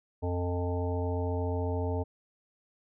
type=harmonic tone; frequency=88.6 Hz; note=F2; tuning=25 cents sharp; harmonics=1 / 3 / 5 / 7 / 9 / 10; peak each=-30 / -37 / -35 / -39 / -43 / -42 dBFS; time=0.22-2.04 s; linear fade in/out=20 ms; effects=none